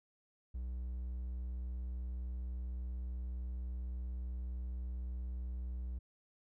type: tone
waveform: triangle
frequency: 61.74 Hz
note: B1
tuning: in tune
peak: -36 dBFS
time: 0.54-5.99 s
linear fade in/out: 10 ms
effects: none

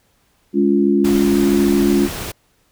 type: chord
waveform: sine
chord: Db major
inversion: second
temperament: equal with one note detuned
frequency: 207.7 / 281.4 / 349.2 Hz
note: Ab3 / Db4 / F4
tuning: 0 / +26 / 0 cents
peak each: -16 dBFS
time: 0.53-2.09 s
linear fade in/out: 50 ms
type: noise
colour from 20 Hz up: pink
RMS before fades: -27 dBFS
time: 1.04-2.32 s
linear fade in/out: 10 ms
effects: pink hiss -60 dBFS RMS until 2.71 s

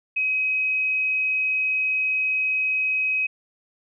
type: tone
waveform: sine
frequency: 2535 Hz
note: D#7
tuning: 32 cents sharp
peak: -20 dBFS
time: 0.16-3.27 s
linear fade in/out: 10 ms
effects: none

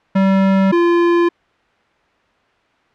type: tone pair in turn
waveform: square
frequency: 193 / 343.9 Hz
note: G3 / F4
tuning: -27 / -27 cents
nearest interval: minor seventh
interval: 1000 cents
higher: second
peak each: -11 dBFS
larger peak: neither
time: 0.15-0.72 / 0.72-1.29 s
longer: neither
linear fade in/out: 10 ms
effects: white hiss -56 dBFS RMS until 2.94 s + low-pass 2000 Hz 12 dB/octave

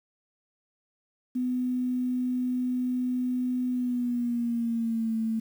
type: tone with pitch glide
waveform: sine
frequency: 250.8 to 223.4 Hz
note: B3 to A3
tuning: +27 to +27 cents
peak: -25 dBFS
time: 1.35-5.4 s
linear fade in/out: 10 ms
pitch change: -200 cents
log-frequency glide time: 3.69-5.15 s
effects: 9-bit

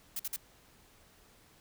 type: noise bursts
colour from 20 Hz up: blue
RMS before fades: -36 dBFS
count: 3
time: 0.16-0.363 s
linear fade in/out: 5 ms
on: 35 ms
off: 49 ms
effects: pink hiss -62 dBFS RMS until 1.6 s

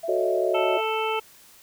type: tone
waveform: sine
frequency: 665 Hz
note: E5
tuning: 15 cents sharp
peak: -28 dBFS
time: 0.03-0.81 s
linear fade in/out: 10 ms
type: chord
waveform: sine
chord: D# half-diminished seventh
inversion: first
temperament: equal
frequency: 370 / 440 / 554.4 / 622.3 Hz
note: F#4 / A4 / C#5 / D#5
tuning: 0 / 0 / 0 / 0 cents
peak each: -25 / -29 / -28 / -26 dBFS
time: 0.08-0.78 s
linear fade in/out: 10 ms
type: harmonic tone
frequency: 440 Hz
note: A4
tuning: in tune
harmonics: 1 / 2 / 3 / 5 / 6 / 7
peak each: -27 / -28 / -31 / -37 / -32 / -35 dBFS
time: 0.54-1.2 s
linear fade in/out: 10 ms
effects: white hiss -52 dBFS RMS until 1.62 s

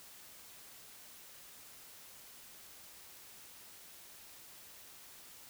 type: silence
effects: white hiss -55 dBFS RMS until 5.49 s

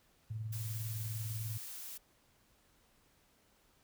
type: tone with tremolo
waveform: sine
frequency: 110 Hz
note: A2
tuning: in tune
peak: -35 dBFS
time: 0.3-1.58 s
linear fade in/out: 10 ms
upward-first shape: triangle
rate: 20 Hz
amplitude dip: 55%
type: noise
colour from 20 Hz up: blue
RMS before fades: -46 dBFS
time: 0.52-1.98 s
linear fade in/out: 10 ms
effects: pink hiss -70 dBFS RMS until 3.83 s

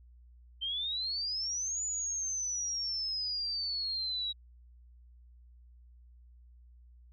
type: exponential two-way sweep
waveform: sine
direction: up then down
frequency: 3096 to 7000 to 3840 Hz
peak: -32 dBFS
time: 0.61-4.33 s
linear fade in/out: 20 ms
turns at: 1.83 s
effects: added 60 Hz sine -54 dBFS peak until 7.12 s

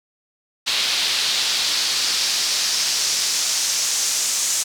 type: noise with band-pass filter sweep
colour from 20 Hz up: pink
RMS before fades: -21 dBFS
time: 0.66-4.64 s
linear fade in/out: 20 ms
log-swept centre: 3800 to 6900 Hz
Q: 2
effects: none

